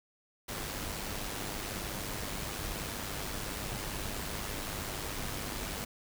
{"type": "noise with amplitude modulation", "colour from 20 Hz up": "pink", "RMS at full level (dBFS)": -36, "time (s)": [0.48, 5.85], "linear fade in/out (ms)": 10, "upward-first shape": "sine", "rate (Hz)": 101, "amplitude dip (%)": 45, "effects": []}